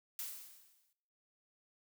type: noise with exponential decay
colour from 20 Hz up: blue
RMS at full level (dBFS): -40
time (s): 0.19-0.93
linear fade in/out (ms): 1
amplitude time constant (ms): 160
effects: noise-tail reverb RT60 0.8 s tail -20 dB re dry